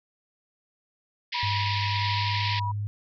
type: band-pass noise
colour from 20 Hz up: pink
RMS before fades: -31 dBFS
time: 1.32-2.6 s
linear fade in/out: 10 ms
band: 1800 to 5100 Hz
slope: 96 dB/octave
type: tone with tremolo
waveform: sine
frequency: 970 Hz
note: B5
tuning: 31 cents flat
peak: -28 dBFS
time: 1.34-2.72 s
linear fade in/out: 10 ms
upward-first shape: triangle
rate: 1.6 Hz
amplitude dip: 25%
type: tone with pitch glide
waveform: sine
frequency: 101.2 to 103.27 Hz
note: G#2 to G#2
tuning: -44 to -9 cents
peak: -27 dBFS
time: 1.43-2.87 s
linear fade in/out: 0 ms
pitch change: +35 cents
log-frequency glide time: 1.84-2.72 s
effects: none